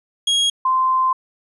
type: tone pair in turn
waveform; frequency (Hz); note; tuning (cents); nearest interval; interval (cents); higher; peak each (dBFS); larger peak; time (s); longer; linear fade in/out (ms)
40% pulse / sine; 3287 / 1038.9; G#7 / C6; -19 / -13; octave + minor sixth; 1994; first; -14; neither; 0.27-0.5 / 0.65-1.13; second; 5
effects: resampled to 24000 Hz